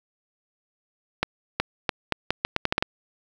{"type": "accelerating click train", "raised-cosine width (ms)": 0.3, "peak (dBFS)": -5, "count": 11, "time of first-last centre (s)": [1.23, 2.825], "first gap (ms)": 370, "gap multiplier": 0.79, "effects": ["7-bit"]}